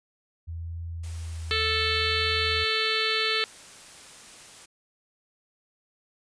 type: tone with vibrato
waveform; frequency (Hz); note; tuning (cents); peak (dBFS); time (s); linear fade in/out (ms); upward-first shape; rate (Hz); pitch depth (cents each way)
sine; 82.8; E2; +8; -32; 0.47-2.65; 20; triangle; 0.7; 30
type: noise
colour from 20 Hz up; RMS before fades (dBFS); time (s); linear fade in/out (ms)
white; -47; 1.03-4.66; 10
type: harmonic tone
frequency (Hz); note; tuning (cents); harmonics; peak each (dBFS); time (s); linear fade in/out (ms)
440; A4; 0; 1 / 3 / 4 / 5 / 6 / 7 / 8 / 9 / 10; -32 / -32 / -32 / -32 / -32 / -32 / -32 / -32 / -32; 1.51-3.44; 0
effects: resampled to 22050 Hz